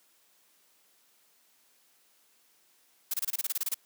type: noise bursts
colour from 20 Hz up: blue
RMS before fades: -30 dBFS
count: 12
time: 3.11-3.744 s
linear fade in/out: 5 ms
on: 29 ms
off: 26 ms
effects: white hiss -66 dBFS RMS until 3.85 s + high-pass 200 Hz 12 dB/octave